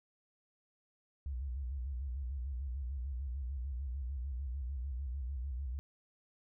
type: tone with vibrato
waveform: sine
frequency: 65.41 Hz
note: C2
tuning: in tune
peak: -36 dBFS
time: 1.26-5.79 s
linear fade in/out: 0 ms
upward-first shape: square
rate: 6.7 Hz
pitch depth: 120 cents each way
effects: none